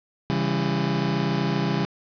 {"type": "chord", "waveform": "30% pulse", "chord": "C# diminished", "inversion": "none", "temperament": "just", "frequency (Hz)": [138.59, 166.31, 199.57], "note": ["C#3", "E3", "G3"], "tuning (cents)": [0, 16, 31], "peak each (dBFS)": -24, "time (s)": [0.3, 1.85], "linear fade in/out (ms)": 0, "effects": ["resampled to 11025 Hz", "7-bit"]}